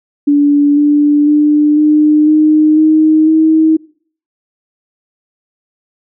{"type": "tone with pitch steps", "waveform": "sine", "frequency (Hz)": [288.8, 293.3, 298, 302.6, 307.4, 312.2, 317.1], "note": ["D4", "D4", "D4", "D#4", "D#4", "D#4", "D#4"], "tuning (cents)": [-29, -2, 25, -48, -21, 6, 33], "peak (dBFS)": -5, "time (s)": [0.27, 3.77], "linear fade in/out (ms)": 10, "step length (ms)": 500, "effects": ["noise-tail reverb RT60 0.5 s tail -22 dB re dry"]}